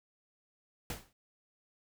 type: noise with exponential decay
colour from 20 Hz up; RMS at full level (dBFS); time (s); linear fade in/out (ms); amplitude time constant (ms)
pink; -36; 0.9-1.13; 2; 48
effects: none